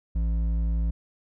sine tone with hard clipping, 55.9 Hz, A1, 28 cents sharp, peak -24 dBFS, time 0.15-0.91 s, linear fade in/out 10 ms, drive 7 dB, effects none

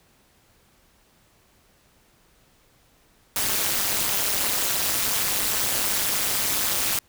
white noise with amplitude modulation, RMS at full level -20 dBFS, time 3.36-6.99 s, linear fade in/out 2 ms, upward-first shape sine, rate 208 Hz, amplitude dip 95%, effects pink hiss -60 dBFS RMS until 7.08 s

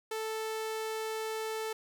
sawtooth tone, 440 Hz, A4, in tune, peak -30 dBFS, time 0.11-1.73 s, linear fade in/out 5 ms, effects none

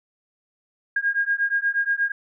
sine beating tone pair, 1621 / 1629.4 Hz, G#6 / G#6, -42 / -33 cents, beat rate 8.4 Hz, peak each -23 dBFS, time 0.96-2.12 s, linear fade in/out 5 ms, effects none

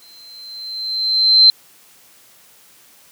sine tone with exponential growth, 4104 Hz, C8, 34 cents flat, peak -4 dBFS, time 0.02-1.5 s, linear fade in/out 1 ms, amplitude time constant 320 ms, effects white hiss -49 dBFS RMS until 3.11 s + high-pass 100 Hz 12 dB/octave

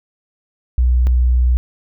sine tone pair in turn, 61.74 / 61.74 Hz, B1 / B1, 0 / 0 cents, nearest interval unison, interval 0 cents, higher neither, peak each -10 dBFS, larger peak neither, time 0.78-1.07 / 1.07-1.57 s, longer second, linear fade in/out 0 ms, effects none

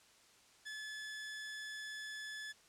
sawtooth tone, 1723 Hz, A6, 37 cents flat, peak -40 dBFS, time 0.65-2.53 s, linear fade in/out 20 ms, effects white hiss -65 dBFS RMS until 2.68 s + low-pass 8000 Hz 12 dB/octave

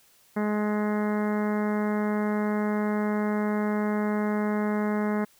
harmonic tone, 210.1 Hz, G#3, 20 cents sharp, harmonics 1 / 2 / 3 / 4 / 5 / 6 / 7 / 8 / 9 / 10, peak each -25 / -31 / -35 / -37 / -39 / -41 / -42 / -43 / -44 / -45 dBFS, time 0.36-5.25 s, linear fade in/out 10 ms, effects white hiss -60 dBFS RMS until 5.39 s

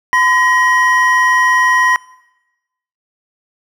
triangle tone pair together, 1016.9 / 1897 Hz, C6 / A#6, -50 / +30 cents, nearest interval major seventh, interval 1080 cents, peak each -10 dBFS, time 0.13-1.96 s, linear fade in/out 0 ms, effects noise-tail reverb RT60 1.0 s tail -22 dB re dry

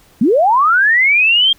sine linear sweep, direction up, 193.8 to 3239 Hz, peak -8 dBFS, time 0.21-1.53 s, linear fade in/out 5 ms, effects pink hiss -49 dBFS RMS until 1.58 s

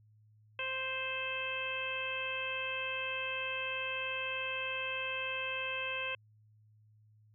harmonic tone, 523.3 Hz, C5, in tune, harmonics 1 / 2 / 3 / 4 / 5 / 6, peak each -43 / -44 / -43 / -46 / -37 / -44 dBFS, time 0.59-6.15 s, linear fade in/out 2 ms, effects added 107 Hz sine -61 dBFS peak until 7.34 s

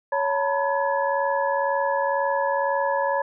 sine tone cluster, 557 / 900 / 982 / 1693 Hz, C#5 / A5 / B5 / G#6, +8 / +39 / -10 / +33 cents, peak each -24 / -26 / -26 / -30 dBFS, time 0.12-3.22 s, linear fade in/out 5 ms, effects none

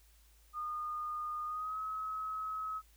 sine tone with pitch glide, 1223 to 1280.8 Hz, D#6 to D#6, -30 to +50 cents, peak -36 dBFS, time 0.53-2.82 s, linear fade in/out 50 ms, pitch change +80 cents, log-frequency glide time 1.45-1.78 s, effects added 54 Hz sine -62 dBFS peak until 2.96 s + white hiss -68 dBFS RMS until 2.96 s

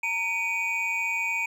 triangle tone cluster, 915 / 2284 / 2471 Hz, A#5 / D7 / D#7, -32 / -49 / -13 cents, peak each -33 / -28 / -26 dBFS, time 0.03-1.46 s, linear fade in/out 5 ms, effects none

